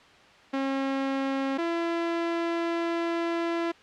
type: tone pair in turn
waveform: sawtooth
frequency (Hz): 270.8 / 337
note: C#4 / E4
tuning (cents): -40 / +38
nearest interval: major third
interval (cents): 378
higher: second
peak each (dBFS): -22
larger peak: neither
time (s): 0.53-1.58 / 1.58-3.72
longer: second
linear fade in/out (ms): 10
effects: white hiss -53 dBFS RMS until 3.82 s + low-pass 3000 Hz 12 dB/octave